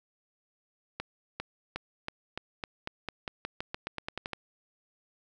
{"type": "accelerating click train", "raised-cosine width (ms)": 0.3, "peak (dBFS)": -18, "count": 18, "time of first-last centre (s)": [1, 4.333], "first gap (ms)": 400, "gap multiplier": 0.9, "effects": []}